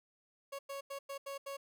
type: tone bursts at uneven times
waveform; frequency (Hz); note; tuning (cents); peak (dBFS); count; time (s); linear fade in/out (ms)
30% pulse; 554; C#5; -1; -38; 6; 0.52-0.59 / 0.69-0.81 / 0.9-0.99 / 1.09-1.18 / 1.26-1.38 / 1.46-1.57; 10
effects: none